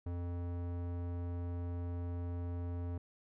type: tone with low-pass filter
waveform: square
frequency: 87.31 Hz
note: F2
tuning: in tune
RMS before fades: -39 dBFS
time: 0.06-2.98 s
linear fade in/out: 5 ms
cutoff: 870 Hz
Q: 0.52
effects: none